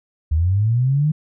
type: linear sweep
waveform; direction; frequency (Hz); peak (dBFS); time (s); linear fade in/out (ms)
sine; up; 73.42 to 156.6; -14; 0.31-1.12; 10
effects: none